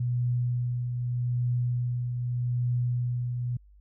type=tone with tremolo; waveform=sine; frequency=122.4 Hz; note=B2; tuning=15 cents flat; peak=-23 dBFS; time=0-3.57 s; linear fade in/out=5 ms; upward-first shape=triangle; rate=0.82 Hz; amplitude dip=45%; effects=added 50 Hz sine -52 dBFS peak until 3.8 s